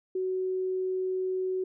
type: tone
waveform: sine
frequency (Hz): 373.1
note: F#4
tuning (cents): +14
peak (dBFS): -27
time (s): 0.15-1.64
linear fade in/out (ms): 5
effects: none